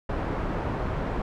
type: low-pass noise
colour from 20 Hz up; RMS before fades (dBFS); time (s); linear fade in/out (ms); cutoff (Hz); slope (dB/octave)
pink; -29; 0.09-1.22; 5; 1200; 12
effects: none